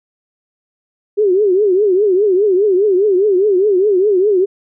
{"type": "tone with vibrato", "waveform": "sine", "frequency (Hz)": 392.6, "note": "G4", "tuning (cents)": 3, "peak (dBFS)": -9, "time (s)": [1.17, 4.46], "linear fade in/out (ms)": 20, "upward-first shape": "triangle", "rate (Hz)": 4.9, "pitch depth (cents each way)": 190, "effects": []}